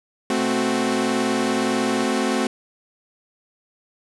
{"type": "chord", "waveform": "sawtooth", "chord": "F# diminished", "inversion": "first", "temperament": "equal", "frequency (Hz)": [220, 261.6, 370], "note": ["A3", "C4", "F#4"], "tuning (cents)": [0, 0, 0], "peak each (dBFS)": [-20, -19, -21], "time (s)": [0.3, 2.47], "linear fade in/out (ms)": 2}
{"type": "tone with pitch glide", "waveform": "10% pulse", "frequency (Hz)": [124.5, 117.65], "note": ["B2", "A#2"], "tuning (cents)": [14, 16], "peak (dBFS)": -28, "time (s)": [0.37, 2.05], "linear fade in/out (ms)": 10, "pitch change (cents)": -98, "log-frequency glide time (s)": [0.6, 1.79]}
{"effects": ["resampled to 24000 Hz", "8-bit"]}